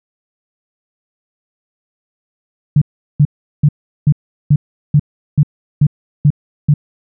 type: tone bursts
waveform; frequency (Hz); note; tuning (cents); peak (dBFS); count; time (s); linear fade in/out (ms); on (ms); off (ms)
sine; 146.83; D3; 0; -5; 10; 2.76-6.74; 5; 56; 380
effects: none